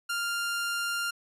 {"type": "tone", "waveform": "sawtooth", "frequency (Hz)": 1396.9, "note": "F6", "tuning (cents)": 0, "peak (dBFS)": -25, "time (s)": [0.09, 1.11], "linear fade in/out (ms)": 10, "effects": ["resampled to 32000 Hz"]}